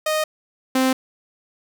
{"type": "tone pair in turn", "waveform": "sawtooth", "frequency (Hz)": [620, 260.7], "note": ["D#5", "C4"], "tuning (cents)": [-6, -6], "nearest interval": "octave + minor third", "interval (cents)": 1500, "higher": "first", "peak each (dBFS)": [-15, -12], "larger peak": "second", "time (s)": [[0.06, 0.24], [0.75, 0.93]], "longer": "neither", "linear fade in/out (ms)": 5, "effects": []}